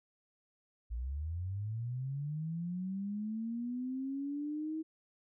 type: linear sweep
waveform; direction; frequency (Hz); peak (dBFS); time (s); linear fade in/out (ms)
sine; up; 54.4 to 320.2; -35; 0.9-4.83; 20
effects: none